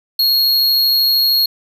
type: tone with amplitude modulation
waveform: square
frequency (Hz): 4295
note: C8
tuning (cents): +44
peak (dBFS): -10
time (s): 0.19-1.46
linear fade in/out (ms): 5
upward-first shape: sine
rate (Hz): 133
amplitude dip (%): 35
effects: none